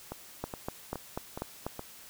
two click trains, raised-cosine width 1 ms, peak -23 / -19 dBFS, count 5 / 6, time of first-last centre 0.12-1.794 / 0.44-1.665 s, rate 2.39 / 4.08 Hz, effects white hiss -51 dBFS RMS until 2.09 s

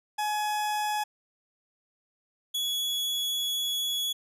40% pulse tone pair in turn, 844 / 3376 Hz, G#5 / G#7, +28 / +28 cents, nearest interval 2 octaves, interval 2400 cents, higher second, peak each -26 dBFS, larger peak neither, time 0.18-1.04 / 2.54-4.13 s, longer second, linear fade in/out 10 ms, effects resampled to 32000 Hz

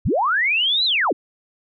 sine linear two-way sweep, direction up then down, 35.67 to 4117 to 181 Hz, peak -16 dBFS, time 0.05-1.13 s, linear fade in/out 10 ms, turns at 0.85 s, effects none

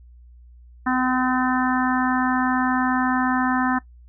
harmonic tone, 255.1 Hz, C4, 44 cents flat, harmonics 1 / 3 / 4 / 5 / 6 / 7, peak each -21 / -26 / -27 / -28 / -29 / -29 dBFS, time 0.86-3.79 s, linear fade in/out 10 ms, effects noise-tail reverb RT60 0.1 s tail -18 dB re dry + added 60 Hz sine -44 dBFS peak until 4.08 s

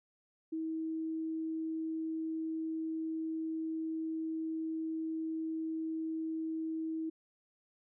sine tone, 320.7 Hz, E4, 48 cents flat, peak -34 dBFS, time 0.52-7.1 s, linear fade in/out 10 ms, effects none

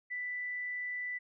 sine tone, 1982 Hz, B6, 6 cents sharp, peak -35 dBFS, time 0.1-1.19 s, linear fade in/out 20 ms, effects none

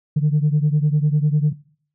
sine beating tone pair, 146.83 / 156.83 Hz, D3 / D#3, 0 / +14 cents, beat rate 10 Hz, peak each -15 / -18 dBFS, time 0.16-1.53 s, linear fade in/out 10 ms, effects noise-tail reverb RT60 0.5 s tail -20 dB re dry + tanh soft clip ceiling -10 dBFS

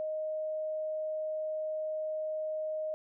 sine tone, 622.3 Hz, D#5, in tune, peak -32 dBFS, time 0-2.94 s, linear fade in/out 0 ms, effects none

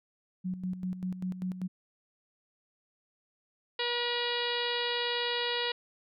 sine tone with tremolo, 183.8 Hz, F#3, 11 cents flat, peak -30 dBFS, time 0.44-1.68 s, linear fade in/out 20 ms, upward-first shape square, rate 5.1 Hz, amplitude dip 65%
harmonic tone, 480.8 Hz, B4, 46 cents flat, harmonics 1 / 2 / 3 / 4 / 5 / 6 / 7 / 8 / 9 / 10, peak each -35 / -38 / -42 / -37 / -42 / -36 / -40 / -37 / -43 / -45 dBFS, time 3.79-5.72 s, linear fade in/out 5 ms
effects none

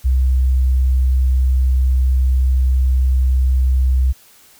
sine tone with vibrato, 64.5 Hz, C2, 24 cents flat, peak -11 dBFS, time 0.04-4.13 s, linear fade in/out 20 ms, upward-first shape sine, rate 20 Hz, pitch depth 34 cents each way, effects white hiss -48 dBFS RMS until 4.59 s

